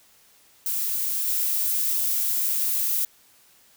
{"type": "noise with level steps", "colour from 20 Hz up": "violet", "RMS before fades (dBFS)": [-26, -24], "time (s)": [0.66, 3.05], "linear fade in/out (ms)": 2, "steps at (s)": 1.27, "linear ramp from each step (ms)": 2, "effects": ["white hiss -57 dBFS RMS until 3.76 s"]}